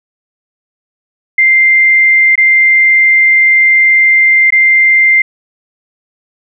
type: tone with dropouts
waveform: sine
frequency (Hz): 2093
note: C7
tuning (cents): 0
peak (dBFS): -4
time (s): 1.38-5.22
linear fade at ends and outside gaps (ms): 5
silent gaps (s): 2.356-2.377 / 4.505-4.523
effects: none